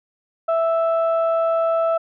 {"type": "tone pair together", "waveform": "sine", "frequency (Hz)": [659.3, 1318.6], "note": ["E5", "E6"], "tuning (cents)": [0, 0], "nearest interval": "octave", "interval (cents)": 1200, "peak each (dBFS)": [-16, -23], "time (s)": [0.48, 1.98], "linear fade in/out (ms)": 10, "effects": ["tanh soft clip ceiling -11 dBFS"]}